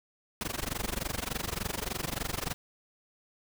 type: noise with amplitude modulation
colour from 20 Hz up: pink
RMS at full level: -31 dBFS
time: 0.41-2.54 s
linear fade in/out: 0 ms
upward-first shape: sine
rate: 23.4 Hz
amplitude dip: 95%
effects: none